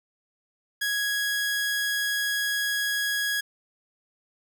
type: tone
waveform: sawtooth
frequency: 1661.2 Hz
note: G#6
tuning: in tune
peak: -21 dBFS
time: 0.81-3.41 s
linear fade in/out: 10 ms
effects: none